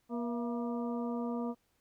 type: harmonic tone with a mistuned harmonic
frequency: 238.7 Hz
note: A#3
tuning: 41 cents sharp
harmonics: 1 / 2 / 3 / 4 / 5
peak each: -34 / -40 / -44 / -46 / -48 dBFS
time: 0.09-1.55 s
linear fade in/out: 50 ms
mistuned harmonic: 3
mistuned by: -86 cents
effects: pink hiss -75 dBFS RMS until 1.8 s